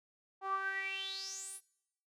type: tone with band-pass filter sweep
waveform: sawtooth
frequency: 387.1 Hz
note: G4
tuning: 22 cents flat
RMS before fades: -40 dBFS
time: 0.41-1.61 s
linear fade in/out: 50 ms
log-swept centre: 900 to 11000 Hz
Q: 9.2
effects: noise-tail reverb RT60 0.9 s tail -24 dB re dry